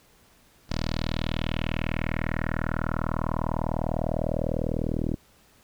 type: tone with low-pass filter sweep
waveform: 10% pulse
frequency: 40 Hz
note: D#1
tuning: 49 cents sharp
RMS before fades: -28 dBFS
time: 0.69-5.16 s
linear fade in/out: 20 ms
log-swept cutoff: 5100 to 360 Hz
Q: 3.4
effects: pink hiss -59 dBFS RMS until 5.63 s